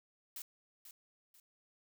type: noise with echo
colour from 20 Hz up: blue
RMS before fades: -45 dBFS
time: 0.36-0.42 s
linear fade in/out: 2 ms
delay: 490 ms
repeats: 2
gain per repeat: -9 dB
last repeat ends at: 1.4 s
effects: none